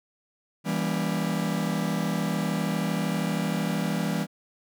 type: chord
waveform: 45% pulse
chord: E diminished seventh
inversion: none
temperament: just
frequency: 164.81 / 197.78 / 237.3 / 284.8 Hz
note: E3 / G3 / Bb3 / Db4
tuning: 0 / +16 / +31 / +47 cents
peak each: -29 / -29 / -33 / -35 dBFS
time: 0.64-4.27 s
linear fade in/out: 50 ms
effects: none